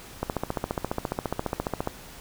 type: click train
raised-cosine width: 1 ms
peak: -12 dBFS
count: 25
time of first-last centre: 0.23-1.874 s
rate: 14.6 Hz
effects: pink hiss -45 dBFS RMS until 2.2 s